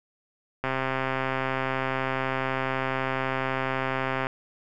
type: click train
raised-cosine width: 0.5 ms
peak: -12 dBFS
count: 480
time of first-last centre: 0.64-4.269 s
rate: 132 Hz
effects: none